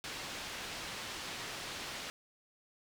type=low-pass noise; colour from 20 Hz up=white; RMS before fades=-43 dBFS; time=0.04-2.1 s; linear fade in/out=0 ms; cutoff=4400 Hz; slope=12 dB/octave; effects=none